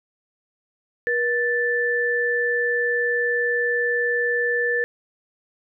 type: tone pair together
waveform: sine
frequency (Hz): 480.1 / 1760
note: B4 / A6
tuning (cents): -49 / 0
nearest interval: octave + minor seventh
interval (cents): 2249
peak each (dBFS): -23 / -21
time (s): 1.07-4.84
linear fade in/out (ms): 0
effects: none